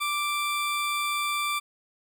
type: tone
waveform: 20% pulse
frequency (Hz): 1174.7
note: D6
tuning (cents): 0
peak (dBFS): -21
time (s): 0-1.6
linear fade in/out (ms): 20
effects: none